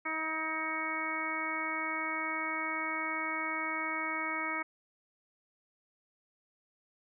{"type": "harmonic tone with a mistuned harmonic", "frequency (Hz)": 317.3, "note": "D#4", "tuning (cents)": 34, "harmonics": [1, 2, 3, 4, 5, 6, 7], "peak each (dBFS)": [-42, -45, -41, -38, -44, -41, -36], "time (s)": [0.05, 4.63], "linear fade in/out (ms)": 10, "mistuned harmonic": 6, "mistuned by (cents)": -23, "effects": []}